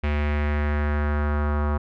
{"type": "tone with low-pass filter sweep", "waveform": "square", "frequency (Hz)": 73.9, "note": "D2", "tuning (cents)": 11, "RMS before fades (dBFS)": -23, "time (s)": [0.03, 1.78], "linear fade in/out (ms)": 10, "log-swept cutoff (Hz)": [2400, 1200], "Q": 2.6, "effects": []}